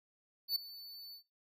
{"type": "tone with ADSR envelope", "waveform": "square", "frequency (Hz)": 4496, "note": "C#8", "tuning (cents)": 24, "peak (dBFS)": -29, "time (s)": [0.48, 1.23], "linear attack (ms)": 79, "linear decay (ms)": 5, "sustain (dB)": -19, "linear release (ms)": 96, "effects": ["noise-tail reverb RT60 0.3 s tail -21 dB re dry"]}